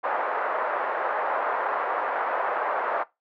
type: band-pass noise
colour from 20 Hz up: pink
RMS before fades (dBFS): -27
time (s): 0.03-3.04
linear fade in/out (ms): 20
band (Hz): 560 to 1500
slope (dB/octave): 24
effects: noise-tail reverb RT60 0.2 s tail -20 dB re dry